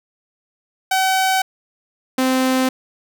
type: tone pair in turn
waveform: sawtooth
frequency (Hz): 760 / 259.4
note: F#5 / C4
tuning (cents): +46 / -15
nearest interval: octave + perfect fifth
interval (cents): 1861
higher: first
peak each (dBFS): -11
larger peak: neither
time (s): 0.91-1.42 / 2.18-2.69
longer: neither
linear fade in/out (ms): 5
effects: none